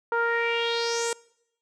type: tone with low-pass filter sweep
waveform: sawtooth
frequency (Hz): 466.2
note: A#4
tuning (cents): 0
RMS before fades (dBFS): -26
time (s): 0.12-1.13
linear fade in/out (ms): 2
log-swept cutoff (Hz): 1200 to 8300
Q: 4.4
effects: noise-tail reverb RT60 0.8 s tail -24 dB re dry